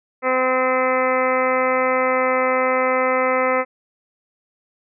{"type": "harmonic tone with a mistuned harmonic", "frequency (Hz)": 257.2, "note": "C4", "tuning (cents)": -30, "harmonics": [1, 2, 3, 4, 5, 6, 7, 8, 9, 10], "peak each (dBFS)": [-28, -19, -27, -25, -23, -36, -31, -25, -33, -38], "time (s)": [0.22, 3.65], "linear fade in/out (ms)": 50, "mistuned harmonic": 6, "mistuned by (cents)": 16, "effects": []}